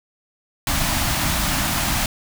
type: band-stop noise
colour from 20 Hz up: pink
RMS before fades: -21 dBFS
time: 0.67-2.06 s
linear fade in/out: 2 ms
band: 310 to 620 Hz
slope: 48 dB/octave
effects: none